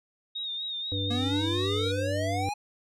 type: tone with vibrato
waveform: sine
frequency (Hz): 3709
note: A#7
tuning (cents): -9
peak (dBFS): -31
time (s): 0.35-1.92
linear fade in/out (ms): 10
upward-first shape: sine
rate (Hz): 4.1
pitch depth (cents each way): 55
type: harmonic tone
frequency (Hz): 98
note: G2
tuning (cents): 0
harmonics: 1 / 3 / 5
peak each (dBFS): -30 / -35 / -37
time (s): 0.92-2.49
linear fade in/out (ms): 0
type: exponential sweep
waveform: square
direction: up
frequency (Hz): 233.6 to 843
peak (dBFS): -30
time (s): 1.1-2.54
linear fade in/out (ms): 10
effects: low-pass 9000 Hz 12 dB/octave